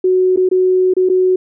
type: tone with dropouts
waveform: sine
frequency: 370 Hz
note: F#4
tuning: in tune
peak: -9 dBFS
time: 0.04-1.36 s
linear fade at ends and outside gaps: 5 ms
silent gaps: 0.362-0.372 / 0.49-0.513 / 0.938-0.966 / 1.09-1.097 s
effects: none